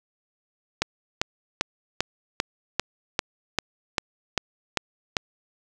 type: click train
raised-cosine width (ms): 0.2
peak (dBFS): -4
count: 12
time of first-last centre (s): 0.82-5.168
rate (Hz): 2.53
effects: none